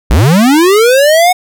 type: linear sweep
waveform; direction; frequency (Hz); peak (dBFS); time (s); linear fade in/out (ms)
square; up; 44.36 to 741; -5; 0.1-1.33; 10
effects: none